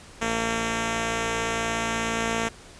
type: tone pair together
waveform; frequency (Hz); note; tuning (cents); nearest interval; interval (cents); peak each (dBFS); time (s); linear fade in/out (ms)
5% pulse; 57.1 / 227.9; A#1 / A#3; -35 / -39; 2 octaves; 2396; -21 / -14; 0.21-2.49; 10
effects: pink hiss -47 dBFS RMS until 2.79 s + resampled to 22050 Hz

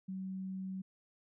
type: tone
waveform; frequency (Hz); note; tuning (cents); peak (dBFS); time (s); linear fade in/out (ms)
sine; 189.3; F#3; +40; -38; 0.08-0.82; 10
effects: none

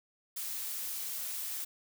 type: noise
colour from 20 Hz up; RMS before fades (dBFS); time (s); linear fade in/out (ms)
blue; -38; 0.36-1.65; 10
effects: none

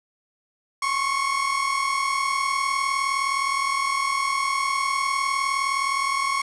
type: tone pair together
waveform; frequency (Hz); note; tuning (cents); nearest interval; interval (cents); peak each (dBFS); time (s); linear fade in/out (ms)
30% pulse; 1069.1 / 1108.7; C6 / C#6; +37 / 0; minor second; 63; -24 / -21; 0.82-6.42; 5
effects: resampled to 22050 Hz + 7-bit

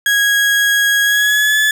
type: tone with pitch glide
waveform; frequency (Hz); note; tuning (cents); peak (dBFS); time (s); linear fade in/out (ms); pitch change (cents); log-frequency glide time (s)
35% pulse; 1651 to 1722.1; G#6 to A6; -11 to -38; -9; 0.06-1.71; 2; +73; 1.03-1.58
effects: none

